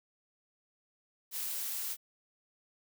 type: noise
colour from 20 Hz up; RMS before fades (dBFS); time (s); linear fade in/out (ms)
blue; -37; 1.31-1.97; 50
effects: none